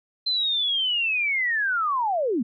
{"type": "linear sweep", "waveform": "sine", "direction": "down", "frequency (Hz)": [4121, 204.7], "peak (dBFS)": -21, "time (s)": [0.26, 2.43], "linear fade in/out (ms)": 10, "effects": []}